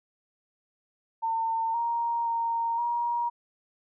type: tone with pitch steps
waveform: sine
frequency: 905 / 935 / 925 / 949 Hz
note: A5 / A#5 / A#5 / A#5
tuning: +48 / +5 / -14 / +31 cents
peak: -25 dBFS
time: 1.22-3.3 s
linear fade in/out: 20 ms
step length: 520 ms
effects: none